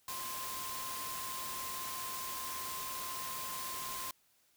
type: tone in noise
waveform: sine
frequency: 1046.5 Hz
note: C6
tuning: in tune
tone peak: -43 dBFS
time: 0.08-4.11 s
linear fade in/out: 2 ms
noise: white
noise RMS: -42 dBFS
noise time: 0.08-4.11 s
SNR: -4 dB
effects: white hiss -71 dBFS RMS until 4.56 s